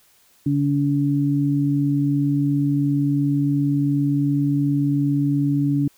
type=tone pair together; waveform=sine; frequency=142.3 / 285.1 Hz; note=C#3 / C#4; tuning=+46 / +49 cents; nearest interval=octave; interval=1203 cents; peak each=-20 / -19 dBFS; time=0.46-5.88 s; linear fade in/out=5 ms; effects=white hiss -57 dBFS RMS until 5.97 s